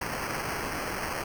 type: noise with sample-and-hold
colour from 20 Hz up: white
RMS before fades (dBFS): -33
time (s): 0.01-1.24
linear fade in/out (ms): 5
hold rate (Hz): 3675
effects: none